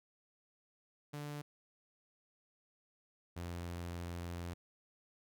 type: tone pair in turn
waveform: sawtooth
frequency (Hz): 146.83 / 86.58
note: D3 / F2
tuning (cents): 0 / -14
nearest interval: major sixth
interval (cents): 914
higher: first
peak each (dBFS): -38 / -37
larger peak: second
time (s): 1.13-1.42 / 3.36-4.54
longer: second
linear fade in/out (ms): 10
effects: none